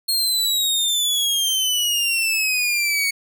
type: exponential sweep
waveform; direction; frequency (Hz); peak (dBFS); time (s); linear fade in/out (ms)
sawtooth; down; 4270 to 2217; -15; 0.08-3.11; 10
effects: none